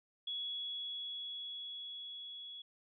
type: tone with level ramp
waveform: sine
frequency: 3365 Hz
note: G#7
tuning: 22 cents sharp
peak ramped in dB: -37 to -46 dBFS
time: 0.27-2.62 s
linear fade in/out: 5 ms
effects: none